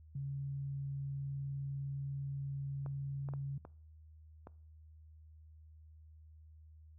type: tone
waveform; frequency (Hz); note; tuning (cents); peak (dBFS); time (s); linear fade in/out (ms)
sine; 138.59; C#3; 0; -37; 0.15-3.58; 5
type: clicks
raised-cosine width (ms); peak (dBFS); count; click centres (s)
1; -35; 5; 2.862 / 3.288 / 3.337 / 3.651 / 4.471
effects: noise-tail reverb RT60 0.5 s tail -22 dB re dry + added 78 Hz sine -55 dBFS peak until 6.98 s